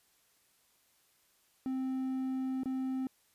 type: tone with dropouts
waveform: triangle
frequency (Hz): 261.6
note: C4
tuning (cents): 0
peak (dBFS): -30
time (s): 1.66-3.07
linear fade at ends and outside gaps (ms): 1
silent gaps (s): 2.634-2.657
effects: white hiss -70 dBFS RMS until 3.34 s + resampled to 32000 Hz